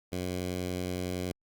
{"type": "tone with notch filter", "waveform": "10% pulse", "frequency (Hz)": 90.7, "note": "F#2", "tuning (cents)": -34, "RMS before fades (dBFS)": -34, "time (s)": [0.12, 1.32], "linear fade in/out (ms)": 5, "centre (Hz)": 1300, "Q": 1.8, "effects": ["Opus 48 kbps"]}